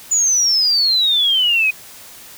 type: exponential sweep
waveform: sine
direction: down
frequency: 7020 to 2482 Hz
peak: -12 dBFS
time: 0.11-1.71 s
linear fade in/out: 10 ms
effects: white hiss -39 dBFS RMS until 2.37 s